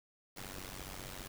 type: noise with amplitude modulation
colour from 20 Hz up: pink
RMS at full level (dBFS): -42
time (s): 0.36-1.28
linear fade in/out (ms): 10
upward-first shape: sine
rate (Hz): 94.7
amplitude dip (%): 90
effects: none